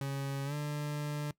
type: tone with pitch glide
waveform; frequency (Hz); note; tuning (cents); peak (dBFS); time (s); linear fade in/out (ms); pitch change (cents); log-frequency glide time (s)
40% pulse; 138 to 147.9; C#3 to D3; -7 to +13; -33; 0.01-1.31; 2; +120; 0.45-0.54
effects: noise-tail reverb RT60 0.1 s tail -20 dB re dry